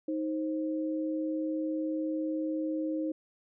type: tone pair together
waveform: sine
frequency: 314 / 528 Hz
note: D#4 / C5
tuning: +16 / +16 cents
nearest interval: major sixth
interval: 900 cents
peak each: -30 / -37 dBFS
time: 0.08-3.12 s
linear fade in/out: 5 ms
effects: none